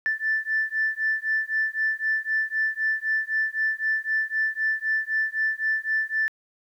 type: beating tone pair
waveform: sine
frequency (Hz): 1760 / 1763.9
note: A6 / A6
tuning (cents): 0 / +4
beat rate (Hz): 3.9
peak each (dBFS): -25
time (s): 0.06-6.28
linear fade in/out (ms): 0
effects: tanh soft clip ceiling -15 dBFS + 10-bit